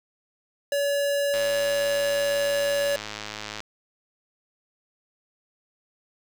square tone, 568 Hz, C#5, 42 cents sharp, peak -23 dBFS, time 0.72-2.96 s, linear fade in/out 2 ms
click train, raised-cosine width 0.2 ms, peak -16 dBFS, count 241, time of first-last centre 1.34-3.604 s, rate 106 Hz
effects 8-bit

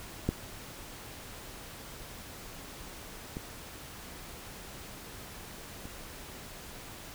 clicks, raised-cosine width 3 ms, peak -14 / -24 / -30 dBFS, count 3, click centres 0.29 / 3.369 / 5.855 s, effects pink hiss -46 dBFS RMS until 7.14 s

